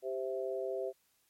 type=chord; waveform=sine; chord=C major; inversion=second; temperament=equal; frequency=392 / 523.3 / 659.3 Hz; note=G4 / C5 / E5; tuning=0 / 0 / 0 cents; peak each=-37 / -38 / -40 dBFS; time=0.02-0.93 s; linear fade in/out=50 ms; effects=white hiss -73 dBFS RMS until 1.29 s + MP3 64 kbps